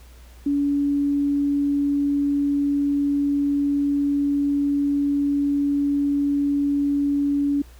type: tone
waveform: sine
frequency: 284.7 Hz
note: C#4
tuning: 46 cents sharp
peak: -18 dBFS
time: 0.46-7.62 s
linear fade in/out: 5 ms
effects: added 60 Hz sine -43 dBFS peak until 7.79 s + pink hiss -53 dBFS RMS until 7.79 s